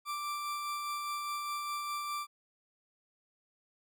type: tone with tremolo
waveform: 40% pulse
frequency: 1174.7 Hz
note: D6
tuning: in tune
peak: -33 dBFS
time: 0.05-2.27 s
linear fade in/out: 50 ms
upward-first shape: sine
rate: 4.9 Hz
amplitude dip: 25%
effects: none